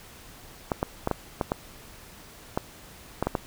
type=clicks; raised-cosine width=1 ms; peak=-10 dBFS; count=10; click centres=0.718 / 0.829 / 1.074 / 1.113 / 1.412 / 1.519 / 2.575 / 3.226 / 3.27 / 3.352 s; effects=pink hiss -48 dBFS RMS until 3.46 s